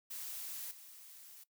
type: noise with level steps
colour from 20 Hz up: blue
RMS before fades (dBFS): -44 / -55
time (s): 0.1-1.44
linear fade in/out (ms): 10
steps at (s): 0.71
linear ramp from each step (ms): 2
effects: noise-tail reverb RT60 0.1 s tail -18 dB re dry